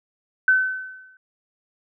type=tone with exponential decay; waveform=sine; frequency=1521 Hz; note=F#6; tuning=47 cents sharp; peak=-11 dBFS; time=0.48-1.17 s; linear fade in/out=2 ms; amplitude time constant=150 ms; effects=none